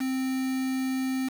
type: tone with quantisation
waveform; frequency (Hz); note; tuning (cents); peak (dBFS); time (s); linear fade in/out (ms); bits
triangle; 261.8; C4; +1; -24; 0-1.29; 10; 6
effects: none